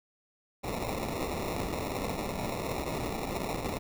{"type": "noise with sample-and-hold", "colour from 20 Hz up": "violet", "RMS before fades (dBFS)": -34, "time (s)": [0.63, 3.79], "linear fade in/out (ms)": 20, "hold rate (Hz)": 1575, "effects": []}